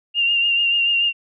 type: tone with vibrato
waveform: sine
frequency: 2794 Hz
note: F7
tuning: in tune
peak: -15 dBFS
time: 0.14-1.13 s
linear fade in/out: 50 ms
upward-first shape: triangle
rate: 6.9 Hz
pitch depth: 34 cents each way
effects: none